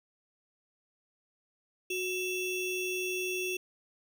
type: ring-modulated tone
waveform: square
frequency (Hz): 1518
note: F#6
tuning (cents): +44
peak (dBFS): -29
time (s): 1.9-3.57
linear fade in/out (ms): 5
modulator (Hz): 1150
effects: none